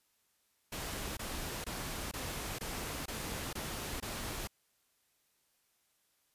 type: noise bursts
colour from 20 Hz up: pink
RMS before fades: -40 dBFS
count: 8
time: 0.72-4.474 s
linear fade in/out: 5 ms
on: 450 ms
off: 22 ms
effects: white hiss -75 dBFS RMS until 6.34 s + resampled to 32000 Hz